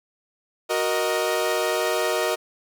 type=chord; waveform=sawtooth; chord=D# minor; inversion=first; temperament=equal with one note detuned; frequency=370 / 468.1 / 622.3 Hz; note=F#4 / A#4 / D#5; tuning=0 / +7 / 0 cents; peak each=-23 / -22 / -21 dBFS; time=0.69-2.36 s; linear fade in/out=20 ms; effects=none